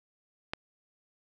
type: click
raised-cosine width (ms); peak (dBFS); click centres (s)
0.3; -16; 0.535
effects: none